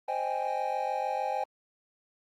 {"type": "chord", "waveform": "triangle", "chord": "Ab major seventh", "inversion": "first", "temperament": "equal", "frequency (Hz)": [523.3, 622.3, 784, 830.6], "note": ["C5", "Eb5", "G5", "Ab5"], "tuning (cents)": [0, 0, 0, 0], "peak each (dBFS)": [-34, -35, -31, -31], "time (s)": [0.08, 1.44], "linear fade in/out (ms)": 5, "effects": ["Opus 24 kbps"]}